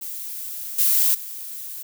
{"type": "noise with level steps", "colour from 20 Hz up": "violet", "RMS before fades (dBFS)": [-32, -18, -34], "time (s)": [0.01, 1.83], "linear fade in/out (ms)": 10, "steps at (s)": [0.78, 1.14], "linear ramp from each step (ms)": 10, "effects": []}